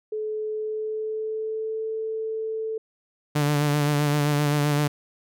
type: tone with pitch glide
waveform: sine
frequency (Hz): 430.4 to 441.2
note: A4 to A4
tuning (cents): -38 to +5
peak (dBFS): -26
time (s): 0.12-2.78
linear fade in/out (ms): 5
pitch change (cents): +43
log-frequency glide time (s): 0.51-1.87
type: tone with vibrato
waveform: sawtooth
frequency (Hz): 146.83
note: D3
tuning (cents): 0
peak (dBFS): -16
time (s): 3.35-4.88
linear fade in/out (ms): 10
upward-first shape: sine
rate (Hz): 7.7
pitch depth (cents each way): 31
effects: none